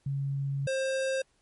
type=tone pair in turn; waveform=sine / square; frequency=138.59 / 531 Hz; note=C#3 / C5; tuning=0 / +25 cents; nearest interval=octave + major seventh; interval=2325 cents; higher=second; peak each=-28 dBFS; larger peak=neither; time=0.06-0.67 / 0.67-1.22 s; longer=first; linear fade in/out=5 ms; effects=pink hiss -70 dBFS RMS until 1.41 s + MP3 48 kbps